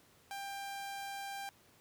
sawtooth tone, 793 Hz, G5, 20 cents sharp, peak -37 dBFS, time 0.31-1.49 s, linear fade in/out 0 ms, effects pink hiss -65 dBFS RMS until 1.8 s + high-pass 80 Hz 12 dB/octave

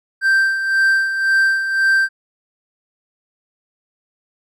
triangle tone with tremolo, 1568 Hz, G6, in tune, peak -9 dBFS, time 0.21-2.09 s, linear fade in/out 50 ms, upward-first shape sine, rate 1.9 Hz, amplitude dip 60%, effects none

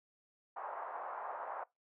white band-pass noise, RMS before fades -43 dBFS, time 0.56-1.64 s, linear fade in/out 10 ms, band 650 to 1100 Hz, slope 24 dB/octave, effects noise-tail reverb RT60 0.2 s tail -23 dB re dry + low-pass 2000 Hz 12 dB/octave

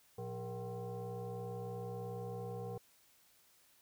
sine tone with frequency modulation, 178.5 Hz, F3, 38 cents sharp, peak -40 dBFS, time 0.18-2.78 s, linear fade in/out 5 ms, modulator 294 Hz, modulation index 1.8, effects white hiss -68 dBFS RMS until 3.81 s

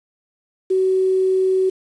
sine tone with quantisation, 376.8 Hz, F#4, 32 cents sharp, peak -14 dBFS, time 0.7-1.7 s, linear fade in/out 10 ms, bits 7, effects resampled to 22050 Hz

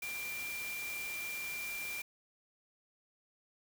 sine tone in noise, 2374 Hz, D7, 18 cents sharp, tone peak -39 dBFS, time 0.02-2.02 s, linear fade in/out 5 ms, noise white, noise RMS -45 dBFS, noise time 0.02-2.02 s, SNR +3 dB, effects none

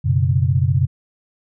sine chord, F# suspended fourth, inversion none, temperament equal, 92.5 / 123.47 / 138.59 Hz, F#2 / B2 / C#3, 0 / 0 / 0 cents, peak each -18 dBFS, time 0.04-0.87 s, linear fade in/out 20 ms, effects none

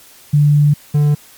sine / triangle tone pair in turn, 146.83 / 147.36 Hz, D3 / D3, 0 / +6 cents, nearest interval unison, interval 6 cents, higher second, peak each -7 dBFS, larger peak neither, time 0.33-0.74 / 0.94-1.15 s, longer first, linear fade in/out 10 ms, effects white hiss -43 dBFS RMS until 1.37 s + MP3 96 kbps

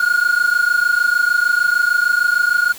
triangle tone pair together, 1423.4 / 1450 Hz, F6 / F#6, +33 / -35 cents, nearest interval unison, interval 32 cents, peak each -14 dBFS, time 0-2.73 s, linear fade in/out 5 ms, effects white hiss -36 dBFS RMS until 2.78 s

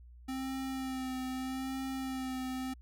square tone with vibrato, 261.6 Hz, C4, in tune, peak -36 dBFS, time 0.28-2.74 s, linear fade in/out 10 ms, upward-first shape sine, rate 0.8 Hz, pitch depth 25 cents each way, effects added 60 Hz sine -51 dBFS peak until 2.81 s

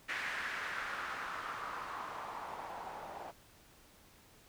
blue noise with low-pass filter sweep, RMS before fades -42 dBFS, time 0.08-3.32 s, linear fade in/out 20 ms, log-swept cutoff 1900 to 740 Hz, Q 2.8, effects pink hiss -62 dBFS RMS until 4.48 s

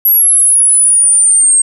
sine exponential sweep, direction down, 11630 to 8372 Hz, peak -5 dBFS, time 0.05-1.62 s, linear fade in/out 5 ms, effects none

